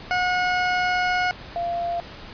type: tone pair in turn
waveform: 20% pulse / sine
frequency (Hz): 726 / 690.2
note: F#5 / F5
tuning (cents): -33 / -21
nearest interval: minor second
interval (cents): 88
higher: first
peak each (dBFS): -15 / -23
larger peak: first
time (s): 0.11-1.31 / 1.56-2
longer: first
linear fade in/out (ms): 0
effects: pink hiss -40 dBFS RMS until 2.33 s + resampled to 11025 Hz